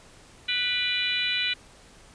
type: harmonic tone with a mistuned harmonic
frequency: 493.9 Hz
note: B4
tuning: in tune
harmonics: 3 / 4 / 5 / 6 / 7 / 8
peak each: -35 / -34 / -29 / -29 / -34 / -30 dBFS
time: 0.48-1.54 s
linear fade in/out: 10 ms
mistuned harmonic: 5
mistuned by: -44 cents
effects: pink hiss -52 dBFS RMS until 2.14 s + resampled to 22050 Hz